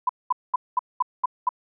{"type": "tone bursts", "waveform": "sine", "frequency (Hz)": 1000, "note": "B5", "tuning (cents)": 21, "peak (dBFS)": -17, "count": 7, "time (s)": [0.07, 1.491], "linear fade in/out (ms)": 5, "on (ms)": 23, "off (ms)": 210, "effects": []}